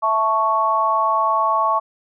sine chord, A major, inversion second, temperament equal, 659.3 / 880 / 1108.7 Hz, E5 / A5 / C#6, 0 / 0 / 0 cents, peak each -23 / -21 / -17 dBFS, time 0.02-1.8 s, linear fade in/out 20 ms, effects none

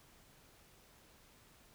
silence, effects pink hiss -64 dBFS RMS until 1.74 s

